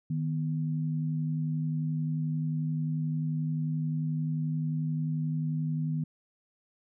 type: tone pair together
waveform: sine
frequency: 155.54 / 246.9 Hz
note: D#3 / B3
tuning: 0 / 0 cents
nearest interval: minor sixth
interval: 800 cents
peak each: -28 / -36 dBFS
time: 0.1-6.04 s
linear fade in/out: 5 ms
effects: none